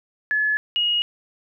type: tone pair in turn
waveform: sine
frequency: 1712 / 2881 Hz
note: A6 / F#7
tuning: -48 / -47 cents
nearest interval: major sixth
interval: 901 cents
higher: second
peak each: -18 dBFS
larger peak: neither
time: 0.31-0.57 / 0.76-1.02 s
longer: neither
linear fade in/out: 0 ms
effects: none